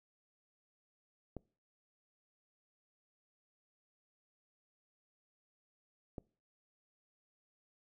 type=clicks; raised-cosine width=2 ms; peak=-29 dBFS; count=2; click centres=1.367 / 6.182 s; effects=noise-tail reverb RT60 0.4 s tail -24 dB re dry